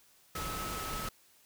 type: tone in noise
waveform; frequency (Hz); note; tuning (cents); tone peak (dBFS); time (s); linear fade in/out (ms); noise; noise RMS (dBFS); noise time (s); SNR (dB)
sine; 1293; E6; -34; -40; 0.35-1.09; 5; pink; -39; 0.35-1.09; -4
effects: white hiss -64 dBFS RMS until 1.45 s